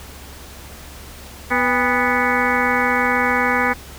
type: harmonic tone with a mistuned harmonic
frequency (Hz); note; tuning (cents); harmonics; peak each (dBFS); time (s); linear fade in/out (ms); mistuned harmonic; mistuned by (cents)
246.9; B3; 0; 1 / 2 / 3 / 4 / 5 / 6 / 7 / 8 / 9; -24 / -24 / -24 / -24 / -24 / -24 / -24 / -24 / -24; 1.5-3.74; 20; 3; +130
effects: added 69 Hz sine -39 dBFS peak until 3.98 s + pink hiss -39 dBFS RMS until 3.98 s